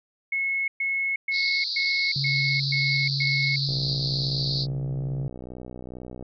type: tone bursts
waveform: sine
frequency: 2184 Hz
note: C#7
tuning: 26 cents flat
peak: -23 dBFS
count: 7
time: 0.32-3.56 s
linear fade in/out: 5 ms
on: 360 ms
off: 120 ms
type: band-pass noise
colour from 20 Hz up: white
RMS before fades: -29 dBFS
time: 1.31-4.67 s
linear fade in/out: 50 ms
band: 4000 to 4800 Hz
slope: 96 dB/octave
type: tone with vibrato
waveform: sine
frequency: 138.6 Hz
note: C#3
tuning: in tune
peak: -26 dBFS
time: 2.16-5.28 s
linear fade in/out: 2 ms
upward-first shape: square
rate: 18 Hz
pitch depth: 18 cents each way
type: click train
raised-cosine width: 2 ms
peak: -25 dBFS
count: 159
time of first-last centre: 3.69-6.226 s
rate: 62.3 Hz
effects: none